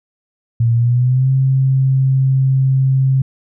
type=tone with pitch glide; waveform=sine; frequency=116.54 to 133.1 Hz; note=A#2 to C3; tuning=0 to +30 cents; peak=-10 dBFS; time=0.6-3.22 s; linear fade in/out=5 ms; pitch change=+230 cents; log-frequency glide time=0.74-1.3 s; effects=none